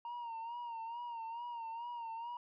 sine tone with vibrato, 932.3 Hz, A#5, in tune, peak -38 dBFS, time 0.05-2.37 s, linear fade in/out 2 ms, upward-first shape sine, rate 2.3 Hz, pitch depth 60 cents each way, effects tanh soft clip ceiling -40 dBFS

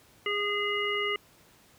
harmonic tone, 411.1 Hz, G#4, 18 cents flat, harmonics 1 / 3 / 5 / 7, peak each -32 / -34 / -31 / -33 dBFS, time 0.26-1.16 s, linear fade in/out 2 ms
clicks, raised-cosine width 0.5 ms, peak -36 dBFS, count 5, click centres 0.312 / 0.404 / 0.495 / 0.851 / 0.948 s
effects pink hiss -59 dBFS RMS until 1.78 s + high-pass 60 Hz 12 dB/octave

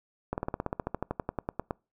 slowing click train, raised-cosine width 1 ms, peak -16 dBFS, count 19, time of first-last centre 0.33-1.708 s, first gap 49 ms, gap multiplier 1.05, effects noise-tail reverb RT60 0.3 s tail -26 dB re dry

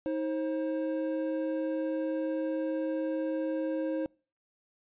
triangle tone pair together, 316.5 / 532 Hz, D#4 / C5, +30 / +29 cents, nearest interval major sixth, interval 899 cents, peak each -29 / -31 dBFS, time 0.06-4.06 s, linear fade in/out 0 ms, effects noise-tail reverb RT60 0.4 s tail -26 dB re dry + resampled to 8000 Hz

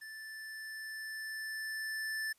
square tone with level ramp, 1758 Hz, A6, 2 cents flat, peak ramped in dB -46 to -35 dBFS, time 0.01-2.33 s, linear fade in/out 10 ms, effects white hiss -71 dBFS RMS until 2.38 s + resampled to 32000 Hz

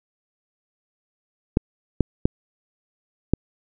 clicks, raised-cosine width 3 ms, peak -3 dBFS, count 4, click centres 1.571 / 2.007 / 2.255 / 3.336 s, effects none

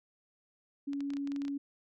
sine tone, 281 Hz, C#4, 24 cents sharp, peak -33 dBFS, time 0.87-1.58 s, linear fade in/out 10 ms
clicks, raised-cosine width 0.2 ms, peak -31 dBFS, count 11, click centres 0.933 / 1.006 / 1.104 / 1.136 / 1.169 / 1.274 / 1.319 / 1.362 / 1.419 / 1.451 / 1.481 s
effects none

